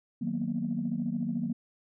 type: chord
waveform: sine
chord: B major seventh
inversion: first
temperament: equal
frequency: 155.56 / 185 / 233.1 / 246.9 Hz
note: D#3 / F#3 / A#3 / B3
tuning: 0 / 0 / 0 / 0 cents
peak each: -37 / -34 / -31 / -36 dBFS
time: 0.21-1.53 s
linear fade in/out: 10 ms
effects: tanh soft clip ceiling -20 dBFS